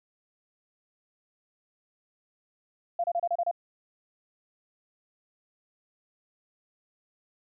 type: tone bursts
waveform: sine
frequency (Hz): 690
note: F5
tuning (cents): -21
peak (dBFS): -24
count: 7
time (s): 2.99-3.513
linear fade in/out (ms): 5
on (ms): 49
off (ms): 30
effects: none